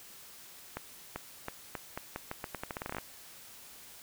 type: accelerating click train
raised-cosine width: 0.5 ms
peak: -21 dBFS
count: 19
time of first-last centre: 0.77-2.984 s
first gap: 390 ms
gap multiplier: 0.83
effects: white hiss -52 dBFS RMS until 4.02 s